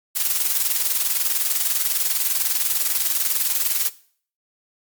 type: noise with tremolo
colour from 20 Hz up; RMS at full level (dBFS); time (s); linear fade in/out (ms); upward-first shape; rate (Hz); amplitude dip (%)
blue; -19; 0.15-3.9; 20; square; 20; 50
effects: noise-tail reverb RT60 0.5 s tail -18 dB re dry + MP3 96 kbps